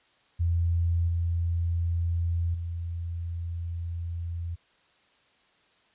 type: tone with level steps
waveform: sine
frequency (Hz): 85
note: F2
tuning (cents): -46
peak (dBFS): -22 / -24 / -30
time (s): 0.39-4.56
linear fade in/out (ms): 20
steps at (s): 1.08 / 2.54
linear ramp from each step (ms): 5
effects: white hiss -64 dBFS RMS until 5.94 s + resampled to 8000 Hz